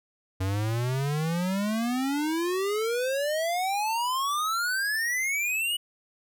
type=exponential sweep; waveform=square; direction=up; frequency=92.5 to 2960 Hz; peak=-26 dBFS; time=0.4-5.77 s; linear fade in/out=10 ms; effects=none